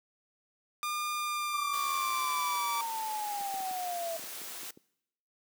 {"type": "tone with pitch glide", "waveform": "sawtooth", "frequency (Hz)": [1206, 1158.9], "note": ["D6", "D6"], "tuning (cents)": [46, -23], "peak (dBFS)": -28, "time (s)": [0.83, 2.81], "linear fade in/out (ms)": 0, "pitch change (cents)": -69, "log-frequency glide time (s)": [1.13, 2.57]}
{"type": "linear sweep", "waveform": "sine", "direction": "down", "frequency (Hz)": [1174.7, 656], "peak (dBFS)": -33, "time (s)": [1.53, 4.17], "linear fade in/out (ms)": 5}
{"type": "noise", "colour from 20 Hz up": "white", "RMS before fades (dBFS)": -42, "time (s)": [1.73, 4.71], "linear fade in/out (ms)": 5}
{"type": "clicks", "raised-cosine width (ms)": 3, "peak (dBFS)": -34, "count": 9, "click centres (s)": [3.409, 3.542, 3.605, 3.711, 4.195, 4.239, 4.416, 4.632, 4.774]}
{"effects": ["noise-tail reverb RT60 0.8 s tail -23 dB re dry", "high-pass 300 Hz 12 dB/octave"]}